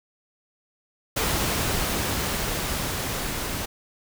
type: noise with level ramp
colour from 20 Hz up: pink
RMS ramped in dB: -24 to -30 dBFS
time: 1.16-3.66 s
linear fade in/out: 10 ms
effects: none